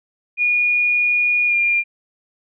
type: tone with pitch glide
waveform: sine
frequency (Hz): 2442 to 2401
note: D#7 to D7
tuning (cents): -33 to +38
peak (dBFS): -14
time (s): 0.37-1.84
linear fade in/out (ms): 50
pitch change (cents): -29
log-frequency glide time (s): 1.47-1.55
effects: none